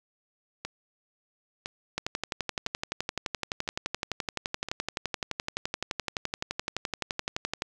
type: two click trains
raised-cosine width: 0.2 ms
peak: -17 / -12 dBFS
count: 5 / 67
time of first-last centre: 0.65-4.686 / 1.98-7.621 s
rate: 0.991 / 11.7 Hz
effects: none